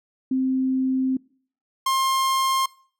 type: tone pair in turn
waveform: sine / 45% pulse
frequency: 261.3 / 1062.2 Hz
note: C4 / C6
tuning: -2 / +26 cents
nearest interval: 2 octaves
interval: 2428 cents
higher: second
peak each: -19 dBFS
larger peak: neither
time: 0.31-1.17 / 1.86-2.66 s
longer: first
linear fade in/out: 5 ms
effects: noise-tail reverb RT60 0.5 s tail -24 dB re dry